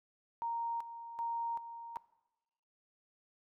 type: tone with tremolo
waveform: sine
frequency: 930 Hz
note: A#5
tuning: 4 cents flat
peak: -34 dBFS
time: 0.42-1.97 s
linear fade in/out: 0 ms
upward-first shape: square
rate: 1.3 Hz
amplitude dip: 70%
effects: noise-tail reverb RT60 1.0 s tail -20 dB re dry